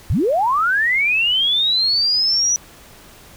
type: linear sweep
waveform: sine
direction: up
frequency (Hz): 59.2 to 5920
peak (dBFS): -14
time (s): 0.1-2.56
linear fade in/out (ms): 0
effects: pink hiss -44 dBFS RMS until 3.36 s